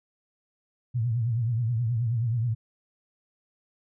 sine tone with vibrato, 116.8 Hz, A#2, 4 cents sharp, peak -23 dBFS, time 0.94-2.55 s, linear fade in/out 20 ms, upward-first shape triangle, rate 9.4 Hz, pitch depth 140 cents each way, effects none

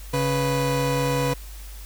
30% pulse tone pair together, 138.59 / 492.8 Hz, C#3 / B4, 0 / -4 cents, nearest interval octave + minor seventh, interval 2196 cents, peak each -21 dBFS, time 0.13-1.34 s, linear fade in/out 10 ms, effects added 50 Hz sine -36 dBFS peak until 1.85 s + white hiss -46 dBFS RMS until 1.85 s

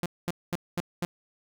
sawtooth tone bursts, 174.61 Hz, F3, in tune, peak -23 dBFS, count 5, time 0.03-1.05 s, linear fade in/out 0 ms, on 28 ms, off 220 ms, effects none

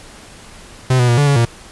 45% pulse tone with pitch steps, 128.7 / 122.7 / 119.3 / 144.5 / 141.5 / 117.2 Hz, C3 / B2 / A#2 / D3 / C#3 / A#2, -28 / -11 / +41 / -28 / +36 / +10 cents, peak -10 dBFS, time 0.9-1.452 s, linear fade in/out 5 ms, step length 92 ms, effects pink hiss -39 dBFS RMS until 1.71 s + resampled to 24000 Hz

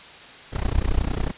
brown noise with amplitude modulation, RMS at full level -19 dBFS, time 0.52-1.32 s, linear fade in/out 20 ms, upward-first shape sine, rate 30.9 Hz, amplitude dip 100%, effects white hiss -43 dBFS RMS until 1.37 s + resampled to 8000 Hz

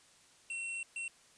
square tone bursts at uneven times, 2718 Hz, F7, 48 cents flat, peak -38 dBFS, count 2, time 0.5-0.83 / 0.96-1.08 s, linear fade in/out 2 ms, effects white hiss -63 dBFS RMS until 1.37 s + resampled to 22050 Hz

